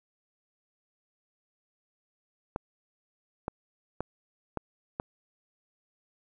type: clicks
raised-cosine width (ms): 1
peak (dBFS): -17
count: 5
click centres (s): 2.561 / 3.481 / 4.006 / 4.573 / 4.999
effects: none